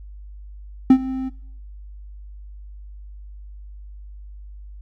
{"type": "tone with ADSR envelope", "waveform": "triangle", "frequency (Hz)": 261.6, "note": "C4", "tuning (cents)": 0, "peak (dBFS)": -3, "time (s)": [0.9, 1.3], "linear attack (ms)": 4, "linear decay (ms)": 71, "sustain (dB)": -18, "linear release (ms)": 23, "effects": ["noise-tail reverb RT60 0.6 s tail -20 dB re dry", "added 50 Hz sine -36 dBFS peak until 4.81 s"]}